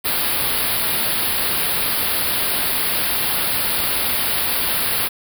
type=band-stop noise; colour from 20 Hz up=white; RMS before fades=-20 dBFS; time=0.04-5.09 s; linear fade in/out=20 ms; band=4900 to 9500 Hz; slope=96 dB/octave; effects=none